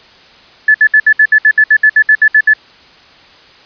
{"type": "tone bursts", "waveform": "sine", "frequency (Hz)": 1731, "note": "A6", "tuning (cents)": -29, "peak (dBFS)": -3, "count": 15, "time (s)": [0.68, 2.536], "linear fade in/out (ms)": 5, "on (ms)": 64, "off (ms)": 64, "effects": ["white hiss -41 dBFS RMS until 3.65 s", "resampled to 11025 Hz"]}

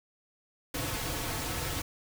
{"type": "noise with comb filter", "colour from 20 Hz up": "pink", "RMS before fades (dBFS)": -34, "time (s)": [0.74, 1.82], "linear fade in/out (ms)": 5, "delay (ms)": 5, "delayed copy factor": -0.65, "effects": []}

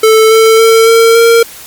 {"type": "tone with pitch steps", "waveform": "square", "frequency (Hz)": [440, 445.4, 450.8, 456.3, 461.9], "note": ["A4", "A4", "A4", "A#4", "A#4"], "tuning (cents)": [0, 21, 42, -37, -16], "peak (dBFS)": -3, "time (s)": [0.03, 1.43], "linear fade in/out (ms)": 5, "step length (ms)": 280, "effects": ["white hiss -30 dBFS RMS until 1.66 s", "MP3 96 kbps"]}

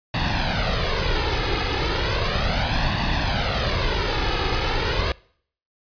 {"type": "noise with flanger", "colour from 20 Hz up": "pink", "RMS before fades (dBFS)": -22, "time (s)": [0.14, 5.12], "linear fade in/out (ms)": 2, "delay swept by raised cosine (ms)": [1.1, 2.4], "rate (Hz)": 0.35, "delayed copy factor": 0.65, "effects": ["noise-tail reverb RT60 0.6 s tail -24 dB re dry", "resampled to 11025 Hz"]}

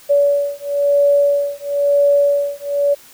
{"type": "beating tone pair", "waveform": "sine", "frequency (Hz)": [570, 571], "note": ["C#5", "D5"], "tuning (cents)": [48, -49], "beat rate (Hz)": 1, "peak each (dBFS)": -15, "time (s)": [0.09, 2.95], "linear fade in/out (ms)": 20, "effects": ["white hiss -44 dBFS RMS until 3.13 s"]}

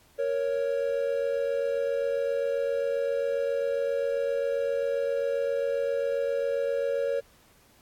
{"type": "tone pair together", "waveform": "triangle", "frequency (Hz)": [466.9, 554.4], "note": ["A#4", "C#5"], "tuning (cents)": [3, 0], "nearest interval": "minor third", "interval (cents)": 297, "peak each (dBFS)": [-27, -25], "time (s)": [0.18, 7.21], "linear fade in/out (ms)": 20, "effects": ["pink hiss -60 dBFS RMS until 7.81 s", "AAC 64 kbps"]}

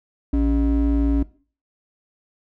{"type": "ring-modulated tone", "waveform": "triangle", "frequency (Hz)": 168.6, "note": "E3", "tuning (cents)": 39, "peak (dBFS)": -11, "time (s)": [0.33, 1.23], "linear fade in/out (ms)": 5, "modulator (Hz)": 112, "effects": ["noise-tail reverb RT60 0.4 s tail -19 dB re dry"]}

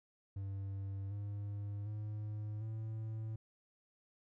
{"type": "tone with pitch steps", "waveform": "triangle", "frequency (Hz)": [98, 101.93, 106.01, 110.26], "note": ["G2", "G#2", "G#2", "A2"], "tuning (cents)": [0, -32, 36, 4], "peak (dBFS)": -37, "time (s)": [0.36, 3.36], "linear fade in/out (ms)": 5, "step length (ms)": 750, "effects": []}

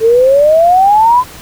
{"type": "exponential sweep", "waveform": "sine", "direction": "up", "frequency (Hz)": [437.7, 1027], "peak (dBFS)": -4, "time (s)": [0, 1.24], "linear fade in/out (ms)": 50, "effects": ["pink hiss -32 dBFS RMS until 1.41 s"]}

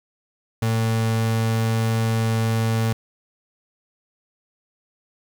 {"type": "tone", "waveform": "35% pulse", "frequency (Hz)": 112.6, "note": "A2", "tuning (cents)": 40, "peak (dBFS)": -17, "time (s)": [0.62, 2.93], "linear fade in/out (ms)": 5, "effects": ["9-bit"]}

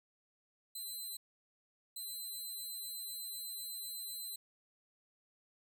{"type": "tone bursts at uneven times", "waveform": "10% pulse", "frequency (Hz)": 4052, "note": "B7", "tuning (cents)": 44, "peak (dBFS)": -35, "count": 2, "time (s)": [[0.75, 1.17], [1.96, 4.36]], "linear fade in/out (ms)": 5, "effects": []}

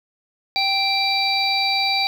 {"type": "harmonic tone with a mistuned harmonic", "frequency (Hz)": 784, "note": "G5", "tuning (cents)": 0, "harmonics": [1, 3, 5, 6], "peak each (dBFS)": [-23, -23, -23, -23], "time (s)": [0.56, 2.07], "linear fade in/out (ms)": 0, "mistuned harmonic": 6, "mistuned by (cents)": -27, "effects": ["7-bit"]}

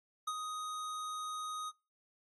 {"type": "tone with ADSR envelope", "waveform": "square", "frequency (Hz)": 1249, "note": "D#6", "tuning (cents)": 6, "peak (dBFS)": -34, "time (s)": [0.27, 1.72], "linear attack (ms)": 8, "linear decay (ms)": 49, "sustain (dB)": -5, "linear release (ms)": 38, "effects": ["noise-tail reverb RT60 0.3 s tail -26 dB re dry", "AAC 32 kbps"]}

